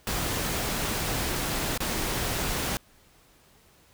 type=noise with dropouts; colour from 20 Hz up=pink; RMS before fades=-29 dBFS; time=0.07-2.77 s; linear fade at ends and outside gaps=1 ms; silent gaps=1.776-1.804 s; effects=pink hiss -59 dBFS RMS until 3.93 s